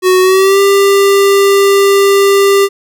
square tone with pitch glide, 370 to 396.6 Hz, F#4 to G4, 0 to +20 cents, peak -6 dBFS, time 0.02-2.69 s, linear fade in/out 50 ms, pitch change +120 cents, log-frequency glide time 0.21-0.6 s, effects none

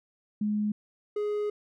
sine / triangle tone pair in turn, 210 / 417.1 Hz, G#3 / G#4, +19 / +7 cents, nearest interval octave, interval 1188 cents, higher second, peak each -25 / -25 dBFS, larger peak neither, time 0.41-0.72 / 1.16-1.5 s, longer second, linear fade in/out 5 ms, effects none

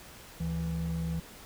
triangle tone pair together, 73.42 / 164.82 Hz, D2 / E3, 0 / 0 cents, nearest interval octave + major second, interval 1400 cents, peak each -34 / -29 dBFS, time 0.4-1.2 s, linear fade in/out 5 ms, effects pink hiss -50 dBFS RMS until 1.45 s

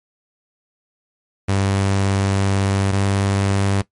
sawtooth tone pair in turn, 98 / 98.68 Hz, G2 / G2, 0 / +12 cents, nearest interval unison, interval 12 cents, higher second, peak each -12 dBFS, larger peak neither, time 1.48-2.92 / 2.92-3.82 s, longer first, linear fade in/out 10 ms, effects noise-tail reverb RT60 0.1 s tail -17 dB re dry + MP3 48 kbps

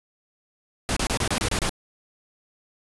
pink noise bursts, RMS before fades -24 dBFS, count 8, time 0.89-1.693 s, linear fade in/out 0 ms, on 75 ms, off 29 ms, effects resampled to 24000 Hz

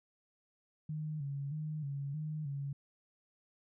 sine tone with vibrato, 146.83 Hz, D3, in tune, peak -36 dBFS, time 0.89-2.73 s, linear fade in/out 5 ms, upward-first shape square, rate 1.6 Hz, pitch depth 80 cents each way, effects none

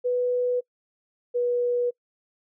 sine tone pair in turn, 493.9 / 486.3 Hz, B4 / B4, 0 / -27 cents, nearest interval unison, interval 27 cents, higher first, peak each -21 dBFS, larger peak neither, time 0.04-0.61 / 1.34-1.91 s, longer neither, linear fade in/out 20 ms, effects noise-tail reverb RT60 0.1 s tail -25 dB re dry

